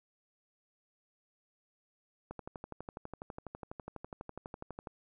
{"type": "click train", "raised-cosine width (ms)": 1, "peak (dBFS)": -28, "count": 32, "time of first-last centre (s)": [2.31, 4.872], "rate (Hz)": 12.1, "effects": []}